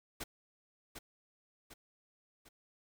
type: noise with echo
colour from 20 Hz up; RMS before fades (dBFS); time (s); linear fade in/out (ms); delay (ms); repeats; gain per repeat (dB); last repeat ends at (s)
pink; -41; 0.2-0.24; 10; 750; 3; -6; 2.49
effects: none